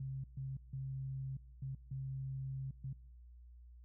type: tone bursts at uneven times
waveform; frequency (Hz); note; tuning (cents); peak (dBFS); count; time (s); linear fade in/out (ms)
sine; 133.6; C3; +36; -39; 6; 0-0.24 / 0.37-0.57 / 0.73-1.37 / 1.62-1.75 / 1.91-2.71 / 2.84-2.93; 5
effects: noise-tail reverb RT60 1.0 s tail -24 dB re dry + added 60 Hz sine -54 dBFS peak until 3.84 s